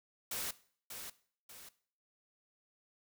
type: noise with echo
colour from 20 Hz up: white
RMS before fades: -39 dBFS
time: 0.31-0.51 s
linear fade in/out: 5 ms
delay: 590 ms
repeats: 2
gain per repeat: -7 dB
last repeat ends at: 1.69 s
effects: noise-tail reverb RT60 0.5 s tail -18 dB re dry